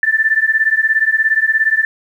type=beating tone pair; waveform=sine; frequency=1760 / 1777 Hz; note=A6 / A6; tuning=0 / +17 cents; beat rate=17 Hz; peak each=-14 dBFS; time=0.03-1.85 s; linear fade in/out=2 ms; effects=8-bit